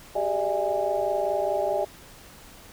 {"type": "tone cluster", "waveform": "sine", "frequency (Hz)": [384.3, 409.2, 598, 657, 822], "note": ["G4", "G#4", "D5", "E5", "G#5"], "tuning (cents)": [-34, -26, 31, -6, -18], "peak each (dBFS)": [-32, -33, -26, -29, -30], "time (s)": [0.15, 1.85], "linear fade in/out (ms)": 10, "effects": ["pink hiss -48 dBFS RMS until 2.72 s"]}